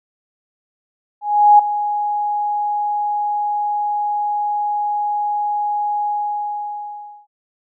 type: tone with ADSR envelope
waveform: sine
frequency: 830.6 Hz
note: G#5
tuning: in tune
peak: -4 dBFS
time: 1.21-7.27 s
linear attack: 380 ms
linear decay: 6 ms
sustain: -13 dB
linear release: 1200 ms
effects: none